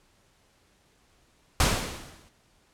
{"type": "noise with exponential decay", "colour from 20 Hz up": "pink", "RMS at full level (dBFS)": -19, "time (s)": [1.6, 2.29], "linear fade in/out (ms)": 2, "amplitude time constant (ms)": 150, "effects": ["pink hiss -64 dBFS RMS until 2.73 s", "low-pass 10000 Hz 12 dB/octave"]}